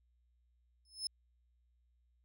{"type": "tone with exponential growth", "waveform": "35% pulse", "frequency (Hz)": 5220, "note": "E8", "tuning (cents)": -18, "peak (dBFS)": -30, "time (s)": [0.85, 1.07], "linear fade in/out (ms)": 2, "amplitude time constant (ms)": 46, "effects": ["added 60 Hz sine -70 dBFS peak until 2.24 s"]}